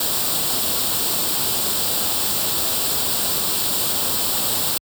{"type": "noise with comb filter", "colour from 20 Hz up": "white", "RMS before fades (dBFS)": -21, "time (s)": [0, 4.78], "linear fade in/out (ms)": 5, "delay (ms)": 0.24, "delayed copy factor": 0.65, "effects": ["high-pass 60 Hz 12 dB/octave"]}